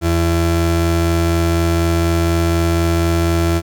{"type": "tone pair together", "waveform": "35% pulse", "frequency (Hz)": [84.1, 336.4], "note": ["E2", "E4"], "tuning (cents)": [35, 35], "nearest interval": "2 octaves", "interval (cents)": 2400, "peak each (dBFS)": [-13, -19], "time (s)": [0.01, 3.62], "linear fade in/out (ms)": 50, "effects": []}